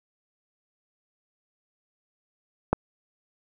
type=click; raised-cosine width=1 ms; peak=-6 dBFS; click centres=2.73 s; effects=none